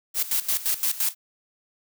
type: noise with tremolo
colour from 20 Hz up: blue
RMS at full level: -23 dBFS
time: 0.14-1.15 s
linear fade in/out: 50 ms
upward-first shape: square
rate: 5.8 Hz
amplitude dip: 80%
effects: none